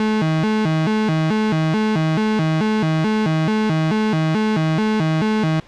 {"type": "tone with vibrato", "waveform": "35% pulse", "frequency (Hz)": 185, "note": "F#3", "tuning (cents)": 0, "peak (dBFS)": -14, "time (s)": [0, 5.6], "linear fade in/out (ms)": 2, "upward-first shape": "square", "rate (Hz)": 2.3, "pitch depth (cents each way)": 270, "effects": ["pink hiss -46 dBFS RMS until 5.67 s", "low-pass 4000 Hz 12 dB/octave"]}